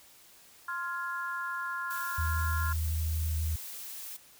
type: chord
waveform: sine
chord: F minor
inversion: second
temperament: just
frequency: 1047.7 / 1396.9 / 1676.3 Hz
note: C6 / F6 / Ab6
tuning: +2 / 0 / +16 cents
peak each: -37 / -35 / -40 dBFS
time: 0.68-2.73 s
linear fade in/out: 5 ms
type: noise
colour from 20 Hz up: blue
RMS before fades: -42 dBFS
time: 1.9-4.17 s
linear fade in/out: 10 ms
type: tone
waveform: sine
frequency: 79.2 Hz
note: D#2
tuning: 31 cents sharp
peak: -28 dBFS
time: 2.18-3.56 s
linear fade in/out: 5 ms
effects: white hiss -57 dBFS RMS until 4.39 s